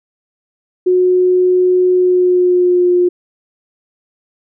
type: tone with pitch glide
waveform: sine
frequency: 364.7 to 356.2 Hz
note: F#4 to F4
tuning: -25 to +34 cents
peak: -8 dBFS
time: 0.86-3.09 s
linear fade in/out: 10 ms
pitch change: -41 cents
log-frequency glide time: 1.93-2.91 s
effects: none